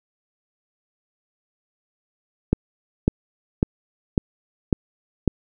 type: click train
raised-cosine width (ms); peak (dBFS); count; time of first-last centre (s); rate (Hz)
3; -3; 6; 2.53-5.277; 1.82
effects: none